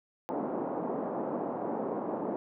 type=band-pass noise; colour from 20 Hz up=pink; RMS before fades=-34 dBFS; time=0.29-2.36 s; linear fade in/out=0 ms; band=220 to 880 Hz; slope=24 dB/octave; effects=none